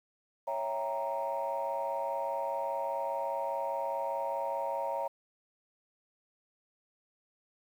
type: chord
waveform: sine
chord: C# diminished seventh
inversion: none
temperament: equal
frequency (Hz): 554.4 / 659.3 / 784 / 932.3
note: C#5 / E5 / G5 / Bb5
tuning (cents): 0 / 0 / 0 / 0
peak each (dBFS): -35 / -37 / -40 / -34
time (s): 0.47-5.08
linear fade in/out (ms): 10
effects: tanh soft clip ceiling -24 dBFS + 10-bit